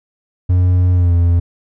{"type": "tone with pitch glide", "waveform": "triangle", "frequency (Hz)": [90.3, 86.02], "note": ["F#2", "F2"], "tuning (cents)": [-42, -26], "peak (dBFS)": -7, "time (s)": [0.49, 1.4], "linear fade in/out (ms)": 10, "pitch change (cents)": -84, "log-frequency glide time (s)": [0.93, 1.13], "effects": []}